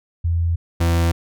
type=tone pair in turn; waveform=sine / 40% pulse; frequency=84.4 / 84.4 Hz; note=E2 / E2; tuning=+41 / +41 cents; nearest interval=unison; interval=0 cents; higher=neither; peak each=-16 / -14 dBFS; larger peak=second; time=0.24-0.56 / 0.8-1.12 s; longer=neither; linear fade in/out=10 ms; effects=none